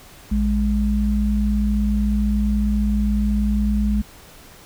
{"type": "tone pair together", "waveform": "sine", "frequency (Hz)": [58.08, 207.7], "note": ["A#1", "G#3"], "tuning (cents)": [-6, 0], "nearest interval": "octave + minor seventh", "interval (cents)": 2206, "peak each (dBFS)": -19, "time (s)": [0.31, 4.02], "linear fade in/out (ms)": 10, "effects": ["pink hiss -45 dBFS RMS until 4.65 s"]}